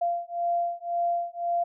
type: beating tone pair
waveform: sine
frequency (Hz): 690 / 691.9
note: F5 / F5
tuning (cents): -21 / -16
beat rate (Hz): 1.9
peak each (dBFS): -28 / -28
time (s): 0.01-1.64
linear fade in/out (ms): 10
effects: none